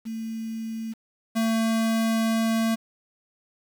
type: tone pair in turn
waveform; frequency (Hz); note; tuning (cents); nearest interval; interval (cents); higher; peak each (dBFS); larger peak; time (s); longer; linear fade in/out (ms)
sine / square; 224 / 224.9; A3 / A3; +31 / +38; unison; 7; second; -29 / -22; second; 0.05-0.94 / 1.35-2.76; second; 20
effects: 8-bit